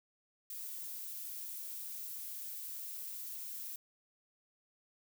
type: noise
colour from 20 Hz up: violet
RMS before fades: -44 dBFS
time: 0.5-3.76 s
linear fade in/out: 2 ms
effects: none